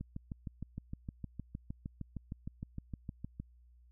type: click train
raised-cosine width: 5 ms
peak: -28 dBFS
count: 23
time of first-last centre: 0.01-3.4 s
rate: 6.49 Hz
effects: added 60 Hz sine -59 dBFS peak until 3.91 s